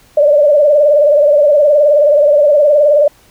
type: tone with vibrato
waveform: sine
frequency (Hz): 587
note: D5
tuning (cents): -1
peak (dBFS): -5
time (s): 0.17-3.08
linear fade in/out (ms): 5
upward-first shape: sine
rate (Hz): 19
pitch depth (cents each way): 75
effects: pink hiss -47 dBFS RMS until 3.3 s